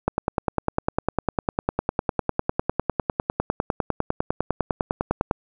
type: click train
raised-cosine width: 1 ms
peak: -6 dBFS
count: 53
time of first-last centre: 0.08-5.311 s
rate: 9.94 Hz
effects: none

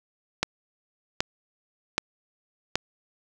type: click train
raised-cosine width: 0.2 ms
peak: -5 dBFS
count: 4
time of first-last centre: 0.43-2.756 s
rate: 1.29 Hz
effects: none

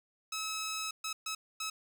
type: tone bursts at uneven times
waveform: 10% pulse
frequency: 1291 Hz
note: E6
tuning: 37 cents flat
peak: -27 dBFS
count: 4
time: 0.32-0.91 / 1.04-1.13 / 1.26-1.35 / 1.6-1.7 s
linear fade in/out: 5 ms
effects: none

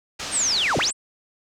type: low-pass noise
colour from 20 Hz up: white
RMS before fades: -32 dBFS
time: 0.19-0.91 s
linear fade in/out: 10 ms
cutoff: 6500 Hz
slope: 24 dB/octave
type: linear two-way sweep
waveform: sine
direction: down then up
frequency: 9000 to 55.4 to 9000 Hz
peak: -19 dBFS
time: 0.31-0.93 s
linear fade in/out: 50 ms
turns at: 0.78 s
effects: none

